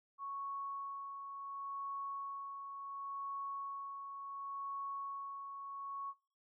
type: tone with tremolo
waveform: sine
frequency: 1108 Hz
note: C#6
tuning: 1 cent flat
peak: -39 dBFS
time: 0.18-6.14 s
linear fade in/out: 50 ms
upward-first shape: sine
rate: 0.7 Hz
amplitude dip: 45%
effects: noise-tail reverb RT60 0.4 s tail -22 dB re dry